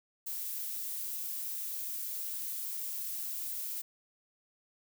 violet noise, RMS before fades -38 dBFS, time 0.26-3.82 s, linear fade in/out 10 ms, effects none

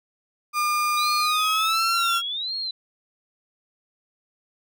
35% pulse tone with pitch glide, 1207 to 1370.6 Hz, D6 to F6, +47 to -33 cents, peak -19 dBFS, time 0.53-2.22 s, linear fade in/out 50 ms, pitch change +220 cents, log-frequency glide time 1.17-1.97 s
sine tone with vibrato, 3763 Hz, A#7, 16 cents sharp, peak -26 dBFS, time 0.97-2.71 s, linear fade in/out 5 ms, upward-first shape sine, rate 1.4 Hz, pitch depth 220 cents each way
effects none

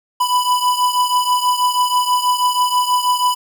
square beating tone pair, 991 / 997.2 Hz, B5 / B5, +6 / +16 cents, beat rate 6.2 Hz, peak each -16 / -20 dBFS, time 0.2-3.35 s, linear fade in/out 10 ms, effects none

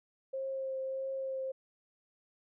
sine tone with vibrato, 532 Hz, C5, 29 cents sharp, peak -34 dBFS, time 0.33-1.52 s, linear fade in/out 10 ms, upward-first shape triangle, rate 1.6 Hz, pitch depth 15 cents each way, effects none

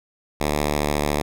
5% pulse tone with pitch glide, 74.2 to 73.6 Hz, D2 to D2, +18 to +4 cents, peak -9 dBFS, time 0.4-1.22 s, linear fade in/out 10 ms, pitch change -14 cents, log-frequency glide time 0.58-1.01 s, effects none

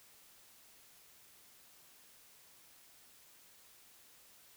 silence, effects white hiss -62 dBFS RMS until 4.56 s

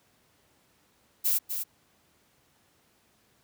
violet noise with echo, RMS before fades -25 dBFS, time 1.24-1.39 s, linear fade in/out 20 ms, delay 250 ms, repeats 1, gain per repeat -7 dB, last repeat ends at 1.64 s, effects pink hiss -66 dBFS RMS until 3.43 s + high-pass 80 Hz 12 dB/octave

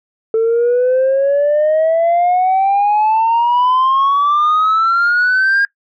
sine exponential sweep, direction up, 443.2 to 1627 Hz, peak -8 dBFS, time 0.34-5.65 s, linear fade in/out 2 ms, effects noise-tail reverb RT60 0.1 s tail -21 dB re dry + tanh soft clip ceiling -8 dBFS

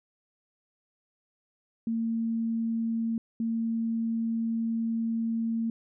sine tone pair in turn, 227.6 / 227.6 Hz, A#3 / A#3, -41 / -41 cents, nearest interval unison, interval 0 cents, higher neither, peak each -26 dBFS, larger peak neither, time 1.87-3.18 / 3.4-5.7 s, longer second, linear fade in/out 2 ms, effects none

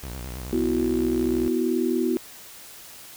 sawtooth tone with vibrato, 62.9 Hz, B1, 32 cents sharp, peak -29 dBFS, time 0.03-1.48 s, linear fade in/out 0 ms, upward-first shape triangle, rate 9.3 Hz, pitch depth 190 cents each way
sine chord, B suspended fourth, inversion none, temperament equal, 246.9 / 329.6 / 370 Hz, B3 / E4 / F#4, 0 / 0 / 0 cents, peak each -25 dBFS, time 0.53-2.17 s, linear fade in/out 0 ms
effects white hiss -44 dBFS RMS until 3.16 s

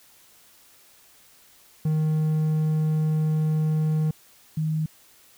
triangle / sine tone pair in turn, 155.56 / 156.55 Hz, D#3 / D#3, 0 / +11 cents, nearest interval unison, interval 11 cents, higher second, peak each -18 / -22 dBFS, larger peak first, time 1.85-4.11 / 4.57-4.86 s, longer first, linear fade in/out 5 ms, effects white hiss -55 dBFS RMS until 5.37 s

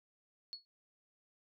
sine tone with exponential decay, 4370 Hz, C#8, 26 cents flat, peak -38 dBFS, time 0.53-0.65 s, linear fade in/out 0 ms, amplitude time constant 25 ms, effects none

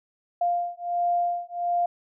sine beating tone pair, 698.5 / 699.9 Hz, F5 / F5, 0 / +4 cents, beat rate 1.4 Hz, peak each -26 dBFS, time 0.41-1.86 s, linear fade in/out 5 ms, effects none

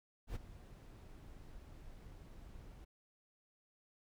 brown noise with ADSR envelope, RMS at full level -40 dBFS, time 0.27-2.85 s, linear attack 83 ms, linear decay 19 ms, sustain -14 dB, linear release 10 ms, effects none

